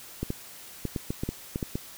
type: clicks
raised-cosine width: 3 ms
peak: -16 dBFS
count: 10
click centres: 0.23 / 0.304 / 0.853 / 0.962 / 1.105 / 1.235 / 1.29 / 1.559 / 1.628 / 1.755 s
effects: white hiss -46 dBFS RMS until 1.97 s